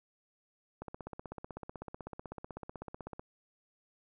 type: click train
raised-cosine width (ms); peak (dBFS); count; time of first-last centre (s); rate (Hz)
1; -28; 39; 0.82-3.195; 16
effects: none